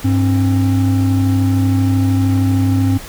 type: tone pair together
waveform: triangle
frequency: 100 / 267 Hz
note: G2 / C4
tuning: +35 / +35 cents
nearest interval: octave + perfect fourth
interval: 1700 cents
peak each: -11 / -13 dBFS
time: 0.04-2.98 s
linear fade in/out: 10 ms
effects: pink hiss -33 dBFS RMS until 3.08 s